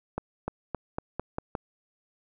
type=accelerating click train; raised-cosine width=1 ms; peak=-16 dBFS; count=7; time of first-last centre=0.18-1.552 s; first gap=300 ms; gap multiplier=0.89; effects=none